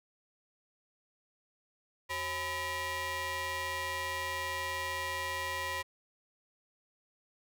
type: ring-modulated tone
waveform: sawtooth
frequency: 459.2 Hz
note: A#4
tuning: 26 cents flat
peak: -27 dBFS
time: 2.09-5.83 s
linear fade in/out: 20 ms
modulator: 1460 Hz
effects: none